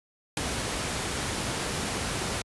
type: noise with ADSR envelope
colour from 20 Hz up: pink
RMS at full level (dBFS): -22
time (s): 0.37-2.42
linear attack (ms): 4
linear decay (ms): 5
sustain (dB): -8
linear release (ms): 6
effects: high-pass 60 Hz 12 dB/octave + resampled to 24000 Hz